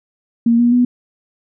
sine tone with pitch steps, 233.1 / 239.4 / 245.8 Hz, A#3 / A#3 / B3, 0 / +46 / -8 cents, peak -9 dBFS, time 0.46-0.85 s, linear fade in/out 5 ms, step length 130 ms, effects none

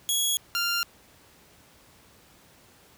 15% pulse tone pair in turn, 3337 / 1393.7 Hz, G#7 / F6, +8 / -4 cents, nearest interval octave + minor third, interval 1512 cents, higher first, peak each -16 / -18 dBFS, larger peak first, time 0.09-0.37 / 0.55-0.83 s, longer neither, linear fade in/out 0 ms, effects pink hiss -56 dBFS RMS until 2.97 s + high-pass 60 Hz 12 dB/octave

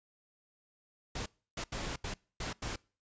pink noise bursts at uneven times, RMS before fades -38 dBFS, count 6, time 1.15-1.26 / 1.57-1.64 / 1.72-1.96 / 2.04-2.14 / 2.4-2.53 / 2.62-2.76 s, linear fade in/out 5 ms, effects noise-tail reverb RT60 0.4 s tail -25 dB re dry + resampled to 16000 Hz

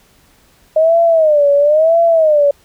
sine tone with vibrato, 619 Hz, D#5, 9 cents flat, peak -7 dBFS, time 0.76-2.51 s, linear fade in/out 5 ms, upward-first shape sine, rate 0.99 Hz, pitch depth 150 cents each way, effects pink hiss -51 dBFS RMS until 2.64 s

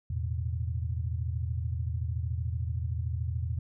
sine chord, E suspended fourth, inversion none, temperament equal, 82.41 / 110 / 123.47 Hz, E2 / A2 / B2, 0 / 0 / 0 cents, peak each -31 / -35 / -36 dBFS, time 0.1-3.59 s, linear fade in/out 5 ms, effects none

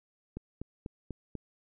click train, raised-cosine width 3 ms, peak -25 dBFS, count 5, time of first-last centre 0.37-1.353 s, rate 4.07 Hz, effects none

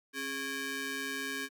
sawtooth ring-modulated tone, 686 Hz, F5, 31 cents flat, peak -27 dBFS, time 0.13-1.49 s, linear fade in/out 50 ms, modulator 957 Hz, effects high-pass 300 Hz 12 dB/octave

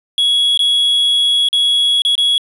triangle tone with dropouts, 3345 Hz, G#7, 12 cents sharp, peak -9 dBFS, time 0.18-2.38 s, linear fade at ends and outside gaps 1 ms, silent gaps 0.575-0.592 / 1.487-1.529 / 2.02-2.05 / 2.154-2.179 s, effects resampled to 24000 Hz + 7-bit

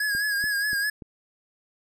square tone with vibrato, 1661.2 Hz, G#6, in tune, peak -24 dBFS, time 0-0.9 s, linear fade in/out 5 ms, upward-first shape sine, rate 4.8 Hz, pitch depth 52 cents each way
click train, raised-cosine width 3 ms, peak -27 dBFS, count 4, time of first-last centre 0.15-1.022 s, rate 3.44 Hz
effects none

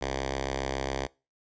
5% pulse tone with notch filter, 67.3 Hz, C2, 49 cents sharp, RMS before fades -32 dBFS, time 0.01-1.07 s, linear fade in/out 10 ms, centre 190 Hz, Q 1.1, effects noise-tail reverb RT60 0.3 s tail -24 dB re dry + resampled to 16000 Hz

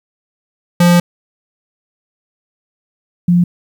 square / sine tone pair in turn, 174.6 / 175.43 Hz, F3 / F3, 0 / +8 cents, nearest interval unison, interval 8 cents, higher second, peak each -7 dBFS, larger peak neither, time 0.8-1 / 3.28-3.44 s, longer first, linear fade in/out 5 ms, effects 8-bit

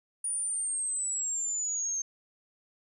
sine exponential sweep, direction down, 9600 to 6330 Hz, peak -29 dBFS, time 0.24-2.02 s, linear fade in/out 5 ms, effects none

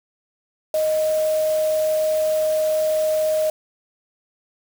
sine tone in noise, 622.3 Hz, D#5, in tune, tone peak -17 dBFS, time 0.74-3.5 s, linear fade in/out 2 ms, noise white, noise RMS -35 dBFS, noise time 0.74-3.5 s, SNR +15 dB, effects none

